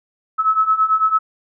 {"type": "beating tone pair", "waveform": "sine", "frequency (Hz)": [1290, 1299], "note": ["E6", "E6"], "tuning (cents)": [-38, -26], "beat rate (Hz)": 9, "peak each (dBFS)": [-18, -15], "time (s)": [0.38, 1.19], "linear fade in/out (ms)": 20, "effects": []}